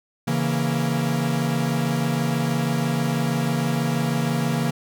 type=chord; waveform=45% pulse; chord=A# diminished; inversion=first; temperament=equal with one note detuned; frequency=138.59 / 164.81 / 234.4 Hz; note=C#3 / E3 / A#3; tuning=0 / 0 / +10 cents; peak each=-25 dBFS; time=0.27-4.71 s; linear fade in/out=10 ms; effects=none

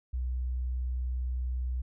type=tone; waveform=sine; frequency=62.5 Hz; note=B1; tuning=21 cents sharp; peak=-29 dBFS; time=0.13-1.82 s; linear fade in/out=10 ms; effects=none

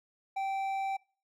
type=tone with hard clipping; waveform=sine; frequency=778 Hz; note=G5; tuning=13 cents flat; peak=-32 dBFS; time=0.36-0.97 s; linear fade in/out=10 ms; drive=6 dB; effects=noise-tail reverb RT60 0.4 s tail -24 dB re dry

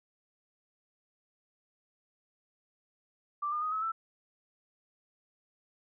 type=tone with pitch steps; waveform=sine; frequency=1174.7 / 1211.2 / 1248.9 / 1287.7 / 1327.7 Hz; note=D6 / D#6 / D#6 / E6 / E6; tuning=0 / -47 / +6 / -41 / +12 cents; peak=-30 dBFS; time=3.42-3.92 s; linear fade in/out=10 ms; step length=100 ms; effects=none

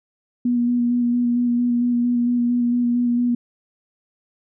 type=tone with vibrato; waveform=sine; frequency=241.5 Hz; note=B3; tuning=39 cents flat; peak=-16 dBFS; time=0.45-3.35 s; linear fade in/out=5 ms; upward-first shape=square; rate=4.4 Hz; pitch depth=14 cents each way; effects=none

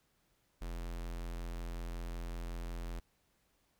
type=tone with notch filter; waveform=square; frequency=42.71 Hz; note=F1; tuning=38 cents flat; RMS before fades=-41 dBFS; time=0.61-3 s; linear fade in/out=10 ms; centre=94 Hz; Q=1.3; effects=pink hiss -75 dBFS RMS until 3.79 s

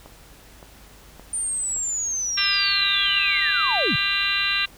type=click train; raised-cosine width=1 ms; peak=-28 dBFS; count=4; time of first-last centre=0.06-1.765 s; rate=1.76 Hz
type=linear sweep; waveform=sine; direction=down; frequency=9100 to 96.3 Hz; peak=-23 dBFS; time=1.33-3.96 s; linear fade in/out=5 ms
type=harmonic tone; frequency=397.1 Hz; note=G4; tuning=22 cents sharp; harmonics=3 / 4 / 5 / 6 / 7 / 8 / 9 / 10; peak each=-32 / -28 / -30 / -30 / -24 / -34 / -31 / -26 dBFS; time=2.37-4.66 s; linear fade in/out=10 ms
effects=added 50 Hz sine -49 dBFS peak until 4.77 s + pink hiss -49 dBFS RMS until 4.77 s

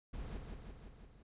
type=noise with echo; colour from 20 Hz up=brown; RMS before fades=-44 dBFS; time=0.13-0.38 s; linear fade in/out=10 ms; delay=170 ms; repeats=5; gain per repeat=-3 dB; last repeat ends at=1.23 s; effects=resampled to 8000 Hz

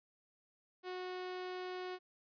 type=tone; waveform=sawtooth; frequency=366.1 Hz; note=F#4; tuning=18 cents flat; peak=-37 dBFS; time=0.83-1.99 s; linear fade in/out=50 ms; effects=resampled to 11025 Hz

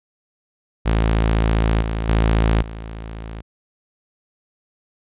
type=tone with level steps; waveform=sawtooth; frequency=55 Hz; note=A1; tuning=in tune; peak=-11 / -17 / -10 / -26 dBFS; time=0.85-3.42 s; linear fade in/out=20 ms; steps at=1.82 / 2.09 / 2.62 s; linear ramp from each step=2 ms; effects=resampled to 8000 Hz

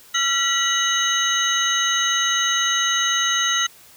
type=tone cluster; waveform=sine; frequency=1361 / 1943 / 2952 / 3829 / 6340 Hz; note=F6 / B6 / F#7 / A#7 / G8; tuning=-45 / -29 / -5 / +46 / +19 cents; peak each=-24 dBFS; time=0.14-3.67 s; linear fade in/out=10 ms; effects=white hiss -48 dBFS RMS until 3.96 s

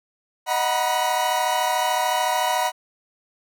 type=chord; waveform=40% pulse; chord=B major seventh; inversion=first; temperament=equal with one note detuned; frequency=622.3 / 740 / 954.1 / 987.8 Hz; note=D#5 / F#5 / A#5 / B5; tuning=0 / 0 / +40 / 0 cents; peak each=-27 / -23 / -24 / -26 dBFS; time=0.46-2.72 s; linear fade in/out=50 ms; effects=none

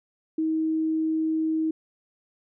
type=tone; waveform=sine; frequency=317.6 Hz; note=D#4; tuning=36 cents sharp; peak=-22 dBFS; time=0.38-1.71 s; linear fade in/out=5 ms; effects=none

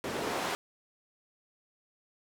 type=noise with band-pass filter sweep; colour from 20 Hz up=white; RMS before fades=-34 dBFS; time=0.04-0.55 s; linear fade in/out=0 ms; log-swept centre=290 to 630 Hz; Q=0.73; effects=none

